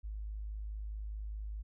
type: tone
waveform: sine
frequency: 52.4 Hz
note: G#1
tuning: 16 cents sharp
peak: -38 dBFS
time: 0.03-1.63 s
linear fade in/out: 20 ms
effects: none